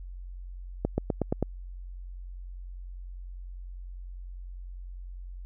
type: accelerating click train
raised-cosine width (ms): 2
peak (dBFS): -12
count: 6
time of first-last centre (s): 0.85-1.427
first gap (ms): 130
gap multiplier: 0.94
effects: added 45 Hz sine -38 dBFS peak until 5.45 s